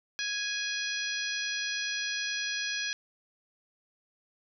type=harmonic tone; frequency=830.6 Hz; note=G#5; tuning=in tune; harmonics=2 / 3 / 4 / 5 / 6 / 7; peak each=-35 / -37 / -38 / -39 / -40 / -40 dBFS; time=0.19-2.93 s; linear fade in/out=0 ms; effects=none